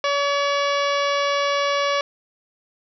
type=harmonic tone; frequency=568 Hz; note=C#5; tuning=42 cents sharp; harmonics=1 / 2 / 3 / 4 / 5 / 6 / 7 / 8 / 9 / 10; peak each=-22 / -23 / -30 / -29 / -32 / -32 / -36 / -38 / -37 / -38 dBFS; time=0.04-2.01 s; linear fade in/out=2 ms; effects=none